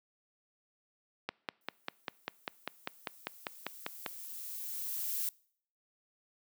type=click train; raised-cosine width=0.3 ms; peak=-18 dBFS; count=15; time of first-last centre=1.29-4.062 s; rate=5.05 Hz
type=noise with exponential growth; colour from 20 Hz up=violet; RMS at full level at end=-34 dBFS; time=1.61-5.29 s; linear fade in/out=2 ms; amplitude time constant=800 ms
effects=noise-tail reverb RT60 0.6 s tail -25 dB re dry + high-pass 200 Hz 12 dB/octave